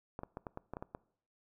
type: clicks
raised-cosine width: 1 ms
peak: -27 dBFS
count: 9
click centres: 0.191 / 0.234 / 0.371 / 0.468 / 0.574 / 0.736 / 0.769 / 0.825 / 0.949 s
effects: noise-tail reverb RT60 0.6 s tail -22 dB re dry